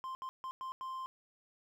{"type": "tone bursts at uneven times", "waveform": "triangle", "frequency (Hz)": 1046.5, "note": "C6", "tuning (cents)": 0, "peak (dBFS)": -37, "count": 5, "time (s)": [[0.04, 0.15], [0.22, 0.29], [0.44, 0.51], [0.61, 0.72], [0.81, 1.06]], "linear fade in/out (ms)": 0, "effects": ["13-bit"]}